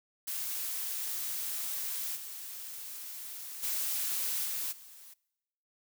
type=noise with level steps; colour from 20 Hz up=blue; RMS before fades=-36 / -43 / -33 / -35 / -52 dBFS; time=0.27-5.14 s; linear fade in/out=10 ms; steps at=2.15 / 3.62 / 4.44 / 4.71 s; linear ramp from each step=20 ms; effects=noise-tail reverb RT60 1.0 s tail -24 dB re dry